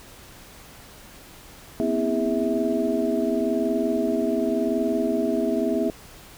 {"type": "tone cluster", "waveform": "sine", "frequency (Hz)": [239.9, 260.8, 325.5, 407.7, 651], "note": ["A#3", "C4", "E4", "G#4", "E5"], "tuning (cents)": [50, -5, -22, -32, -22], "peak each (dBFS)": -27, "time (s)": [1.8, 5.9], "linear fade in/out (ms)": 0, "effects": ["pink hiss -46 dBFS RMS until 6.37 s"]}